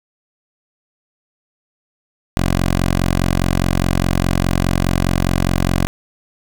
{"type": "tone", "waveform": "10% pulse", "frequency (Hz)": 44.86, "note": "F1", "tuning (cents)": 47, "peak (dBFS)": -6, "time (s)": [2.37, 5.87], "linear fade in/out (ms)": 0, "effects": []}